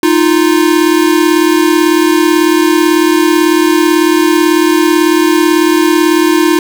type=tone pair together; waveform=square; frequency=310.8 / 348.9 Hz; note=D#4 / F4; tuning=-2 / -2 cents; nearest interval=major second; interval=200 cents; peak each=-10 dBFS; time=0.03-6.59 s; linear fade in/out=2 ms; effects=none